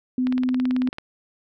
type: tone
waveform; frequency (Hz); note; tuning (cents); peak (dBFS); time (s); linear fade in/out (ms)
sine; 253.7; B3; +47; -19; 0.18-0.89; 2
type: click train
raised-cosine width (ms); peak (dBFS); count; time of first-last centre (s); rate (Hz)
0.3; -17; 14; 0.27-0.984; 18.2
effects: none